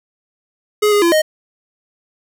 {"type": "tone with pitch steps", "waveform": "square", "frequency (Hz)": [420.2, 412.2, 340.4, 621], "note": ["G#4", "G#4", "F4", "D#5"], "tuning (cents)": [20, -13, -44, -3], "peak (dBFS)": -11, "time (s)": [0.82, 1.22], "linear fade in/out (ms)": 10, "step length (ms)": 100, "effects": []}